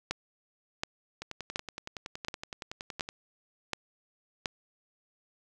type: two click trains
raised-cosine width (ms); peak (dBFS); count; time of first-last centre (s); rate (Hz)
0.2; -21 / -13; 21 / 7; 1.22-3.089 / 0.11-4.458; 10.7 / 1.38
effects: none